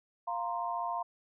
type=chord; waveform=sine; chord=F suspended fourth; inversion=none; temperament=equal; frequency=698.5 / 932.3 / 1046.5 Hz; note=F5 / Bb5 / C6; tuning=0 / 0 / 0 cents; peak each=-36 / -36 / -37 dBFS; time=0.27-1.03 s; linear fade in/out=10 ms; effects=none